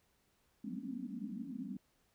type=band-pass noise; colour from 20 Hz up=white; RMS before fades=-43 dBFS; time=0.64-1.77 s; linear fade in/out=5 ms; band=180 to 280 Hz; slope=96 dB/octave; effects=pink hiss -75 dBFS RMS until 2.14 s